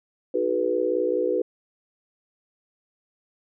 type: chord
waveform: sine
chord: B dominant seventh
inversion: first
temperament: equal with one note detuned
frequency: 311.1 / 370 / 428.7 / 493.9 Hz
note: D#4 / F#4 / A4 / B4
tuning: 0 / 0 / -45 / 0 cents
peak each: -30 / -26 / -28 / -24 dBFS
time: 0.34-1.42 s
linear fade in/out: 5 ms
effects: none